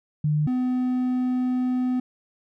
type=tone pair in turn; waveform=sine / triangle; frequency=150.7 / 252.3 Hz; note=D3 / B3; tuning=+45 / +37 cents; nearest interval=major sixth; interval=892 cents; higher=second; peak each=-19 dBFS; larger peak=neither; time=0.24-0.47 / 0.47-2 s; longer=second; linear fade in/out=5 ms; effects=none